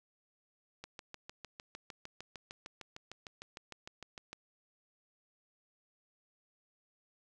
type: click train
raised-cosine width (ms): 0.2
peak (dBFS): -28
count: 24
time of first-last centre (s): 0.84-4.33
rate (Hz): 6.59
effects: none